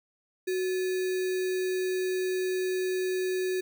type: tone with sample-and-hold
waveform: sine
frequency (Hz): 370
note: F#4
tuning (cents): 0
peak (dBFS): -26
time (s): 0.47-3.61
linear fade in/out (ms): 10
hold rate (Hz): 2100
effects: none